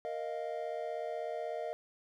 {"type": "chord", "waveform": "triangle", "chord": "Bb suspended fourth", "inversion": "none", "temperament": "equal", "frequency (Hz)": [466.2, 622.3, 698.5], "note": ["Bb4", "Eb5", "F5"], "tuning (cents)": [0, 0, 0], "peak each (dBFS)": [-39, -37, -39], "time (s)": [0.05, 1.73], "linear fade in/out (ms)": 0, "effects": []}